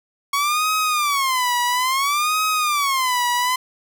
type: tone with vibrato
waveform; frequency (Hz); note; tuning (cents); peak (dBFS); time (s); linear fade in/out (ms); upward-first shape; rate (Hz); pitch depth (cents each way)
sawtooth; 1108.7; C#6; 0; -14; 0.33-3.56; 5; sine; 0.59; 230
effects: none